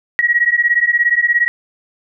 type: beating tone pair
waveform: sine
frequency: 1900 / 1917 Hz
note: A#6 / A#6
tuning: +33 / +48 cents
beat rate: 17 Hz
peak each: -14 / -14 dBFS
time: 0.19-1.48 s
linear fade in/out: 0 ms
effects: none